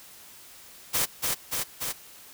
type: noise with echo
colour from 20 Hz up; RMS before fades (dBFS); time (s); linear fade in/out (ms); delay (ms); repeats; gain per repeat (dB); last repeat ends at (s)
white; -25; 0.93-1.06; 20; 290; 3; -2; 1.93
effects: white hiss -49 dBFS RMS until 2.33 s